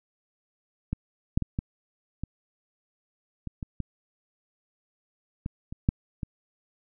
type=clicks; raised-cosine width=5 ms; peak=-15 / -9 / -16 / -15 / -19 / -21 / -21 / -18 / -19 / -24 / -8 / -19 dBFS; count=12; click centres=0.93 / 1.375 / 1.423 / 1.589 / 2.236 / 3.473 / 3.628 / 3.803 / 5.461 / 5.725 / 5.889 / 6.232 s; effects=none